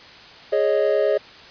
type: chord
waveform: triangle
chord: Ab suspended fourth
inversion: none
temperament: just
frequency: 415.3 / 553.7 / 623 Hz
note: Ab4 / Db5 / Eb5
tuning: 0 / -2 / +2 cents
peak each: -19 dBFS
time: 0.52-1.18 s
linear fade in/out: 10 ms
effects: white hiss -43 dBFS RMS until 1.5 s + resampled to 11025 Hz